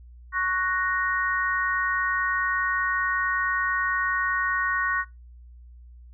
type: chord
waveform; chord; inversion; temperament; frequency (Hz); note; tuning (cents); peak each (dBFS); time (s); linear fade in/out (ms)
sine; F# major; second; equal; 1108.7 / 1480 / 1864.7; C#6 / F#6 / A#6; 0 / 0 / 0; -27; 0.32-5.05; 50
effects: noise-tail reverb RT60 0.2 s tail -20 dB re dry + added 60 Hz sine -44 dBFS peak until 6.13 s